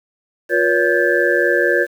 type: tone cluster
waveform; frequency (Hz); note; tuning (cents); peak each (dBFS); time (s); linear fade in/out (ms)
sine; 355.5 / 481.1 / 565 / 1575 / 1727; F4 / B4 / C#5 / G6 / A6; +31 / -45 / +33 / +8 / -33; -19; 0.49-1.87; 50
effects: 7-bit